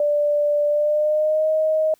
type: tone with pitch glide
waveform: sine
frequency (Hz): 588 to 626.6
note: D5 to D#5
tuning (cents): +2 to +12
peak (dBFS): -16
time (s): 0-1.94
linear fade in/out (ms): 2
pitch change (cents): +110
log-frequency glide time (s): 0.67-1.49
effects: white hiss -61 dBFS RMS until 1.99 s